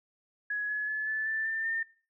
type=tone with pitch steps; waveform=sine; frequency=1678 / 1699.5 / 1721.2 / 1743.2 / 1765.5 / 1788.1 / 1810.9 Hz; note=G#6 / G#6 / A6 / A6 / A6 / A6 / A6; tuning=+17 / +39 / -39 / -17 / +5 / +27 / +49 cents; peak=-29 dBFS; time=0.5-1.83 s; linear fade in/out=5 ms; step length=190 ms; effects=noise-tail reverb RT60 0.4 s tail -20 dB re dry